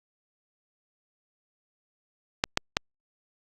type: clicks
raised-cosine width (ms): 0.2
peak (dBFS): -4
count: 3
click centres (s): 2.439 / 2.574 / 2.769
effects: Opus 48 kbps